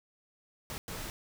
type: noise bursts at uneven times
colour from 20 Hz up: pink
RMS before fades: -40 dBFS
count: 2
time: 0.7-0.78 / 0.88-1.1 s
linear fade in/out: 0 ms
effects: none